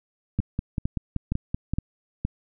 two click trains, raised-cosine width 5 ms, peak -13 / -12 dBFS, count 8 / 5, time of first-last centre 0.4-1.736 / 0.39-2.25 s, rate 5.24 / 2.15 Hz, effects none

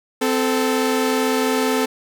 sawtooth tone pair together, 258.7 / 439.4 Hz, C4 / A4, -19 / -2 cents, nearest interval major sixth, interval 917 cents, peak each -16 dBFS, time 0.21-1.86 s, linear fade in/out 10 ms, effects none

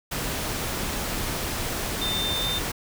sine tone in noise, 3601 Hz, A7, 39 cents sharp, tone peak -26 dBFS, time 2.01-2.59 s, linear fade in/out 10 ms, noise pink, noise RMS -29 dBFS, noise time 0.11-2.72 s, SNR 0 dB, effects none

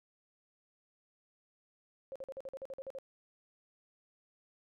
sine tone bursts, 537 Hz, C5, 45 cents sharp, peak -40 dBFS, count 11, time 2.12-2.986 s, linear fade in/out 0 ms, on 36 ms, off 47 ms, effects none

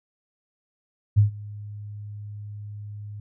sine tone with ADSR envelope, 103.83 Hz, G#2, in tune, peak -11 dBFS, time 1.16-3.2 s, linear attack 23 ms, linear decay 120 ms, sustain -23 dB, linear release 3 ms, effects none

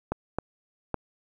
clicks, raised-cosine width 1 ms, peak -13 dBFS, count 3, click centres 0.12 / 0.386 / 0.943 s, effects 9-bit

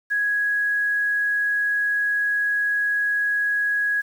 sine tone with quantisation, 1664 Hz, G#6, 3 cents sharp, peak -19 dBFS, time 0.1-4.02 s, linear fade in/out 20 ms, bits 8, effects none

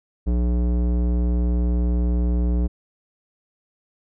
square tone with low-pass filter, 60 Hz, B1, 49 cents flat, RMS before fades -20 dBFS, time 0.26-2.68 s, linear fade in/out 20 ms, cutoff 400 Hz, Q 0.85, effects none

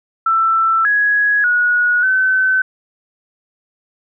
sine tone with pitch steps, 1332 / 1669 / 1456 / 1524 Hz, E6 / G#6 / F#6 / G6, +18 / +8 / -28 / -49 cents, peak -11 dBFS, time 0.26-2.62 s, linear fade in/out 5 ms, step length 590 ms, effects none

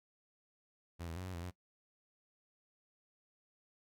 sawtooth tone with pitch steps, 85.5 / 82.1 / 91.9 / 92.7 / 85 / 90.1 Hz, F2 / E2 / F#2 / F#2 / F2 / F#2, -36 / -6 / -11 / +4 / -46 / -45 cents, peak -38 dBFS, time 0.99-1.512 s, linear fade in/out 20 ms, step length 87 ms, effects noise-tail reverb RT60 0.1 s tail -19 dB re dry

